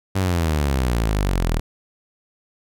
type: exponential sweep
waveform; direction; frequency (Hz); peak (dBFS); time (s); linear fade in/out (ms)
sawtooth; down; 98.5 to 38.58; -14; 0.15-1.6; 10
effects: none